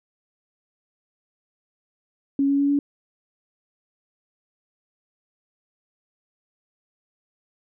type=tone with pitch steps; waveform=sine; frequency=277.2 / 279.8 / 282.4 / 285 Hz; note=C#4 / C#4 / C#4 / C#4; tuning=0 / +16 / +32 / +48 cents; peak=-17 dBFS; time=2.39-2.79 s; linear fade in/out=2 ms; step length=100 ms; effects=none